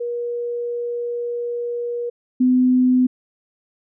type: tone pair in turn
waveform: sine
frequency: 478 / 253.2 Hz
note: A#4 / B3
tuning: +43 / +43 cents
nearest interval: major seventh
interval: 1100 cents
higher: first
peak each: -22 / -12 dBFS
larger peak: second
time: 0-2.1 / 2.4-3.07 s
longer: first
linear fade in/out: 10 ms
effects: none